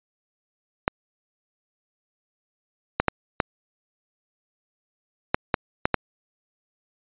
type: clicks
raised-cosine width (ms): 0.5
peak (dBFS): -3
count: 8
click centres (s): 0.879 / 3 / 3.083 / 3.402 / 5.345 / 5.542 / 5.855 / 5.943
effects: resampled to 8000 Hz